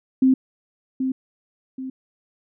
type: tone with echo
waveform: sine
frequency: 261.6 Hz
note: C4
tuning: in tune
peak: -12 dBFS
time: 0.22-0.34 s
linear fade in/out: 5 ms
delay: 780 ms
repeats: 2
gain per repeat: -8 dB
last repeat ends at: 1.9 s
effects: none